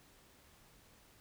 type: silence
effects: pink hiss -64 dBFS RMS until 1.2 s